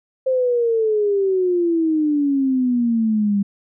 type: exponential sweep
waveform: sine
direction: down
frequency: 527 to 197.7 Hz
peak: -15 dBFS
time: 0.26-3.43 s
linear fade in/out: 10 ms
effects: none